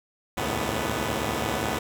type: tone cluster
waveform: 5% pulse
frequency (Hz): 68.4 / 77.8 / 106.4 / 111.9 / 248.5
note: C#2 / D#2 / G#2 / A2 / B3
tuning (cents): -23 / 0 / +42 / +30 / +11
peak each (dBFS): -21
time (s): 0.37-1.79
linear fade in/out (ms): 5
effects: none